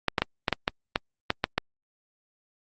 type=clicks; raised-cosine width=0.3 ms; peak=-6 dBFS; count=10; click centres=0.083 / 0.182 / 0.22 / 0.482 / 0.527 / 0.679 / 0.959 / 1.304 / 1.441 / 1.58 s; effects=Opus 48 kbps